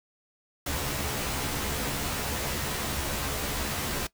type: noise with comb filter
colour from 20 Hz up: pink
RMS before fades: -31 dBFS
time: 0.66-4.07 s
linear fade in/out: 5 ms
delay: 14 ms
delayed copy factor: +0.95
effects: noise-tail reverb RT60 0.1 s tail -19 dB re dry